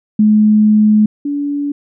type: tone pair in turn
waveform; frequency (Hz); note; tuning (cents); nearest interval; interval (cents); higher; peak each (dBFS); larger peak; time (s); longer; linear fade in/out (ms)
sine; 213 / 287.1; G#3 / D4; +44 / -39; perfect fourth; 517; second; -6 / -15; first; 0.19-1.06 / 1.25-1.72; first; 5
effects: none